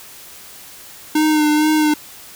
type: tone with vibrato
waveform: square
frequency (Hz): 304.9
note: D#4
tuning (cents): -35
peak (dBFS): -13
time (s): 1.15-1.94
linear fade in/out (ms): 5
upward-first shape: sine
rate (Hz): 2.2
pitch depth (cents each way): 27
effects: white hiss -39 dBFS RMS until 2.35 s